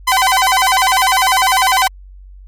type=tone with vibrato; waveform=sawtooth; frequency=882 Hz; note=A5; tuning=4 cents sharp; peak=-6 dBFS; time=0.07-1.88 s; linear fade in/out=10 ms; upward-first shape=square; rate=10 Hz; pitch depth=250 cents each way; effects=added 47 Hz sine -34 dBFS peak until 2.47 s + MP3 64 kbps